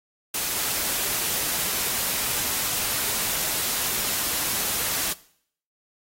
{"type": "noise", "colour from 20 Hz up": "white", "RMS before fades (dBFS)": -26, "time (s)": [0.34, 5.13], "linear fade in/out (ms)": 5, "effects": ["noise-tail reverb RT60 0.6 s tail -19 dB re dry", "AAC 48 kbps"]}